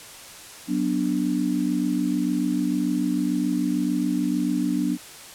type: chord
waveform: sine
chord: B minor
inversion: second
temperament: equal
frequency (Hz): 185 / 246.9 / 293.7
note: F#3 / B3 / D4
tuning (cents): 0 / 0 / 0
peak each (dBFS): -27 / -25 / -24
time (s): 0.67-4.98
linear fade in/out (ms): 50
effects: white hiss -42 dBFS RMS until 5.34 s + low-pass 11000 Hz 12 dB/octave